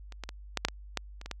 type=clicks; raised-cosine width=0.2 ms; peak=-29 / -20 / -20 / -11 / -7 / -16 / -12 / -27 / -23 / -17 dBFS; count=10; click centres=0.123 / 0.237 / 0.291 / 0.573 / 0.65 / 0.685 / 0.973 / 1.214 / 1.26 / 1.313 s; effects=added 50 Hz sine -44 dBFS peak until 1.4 s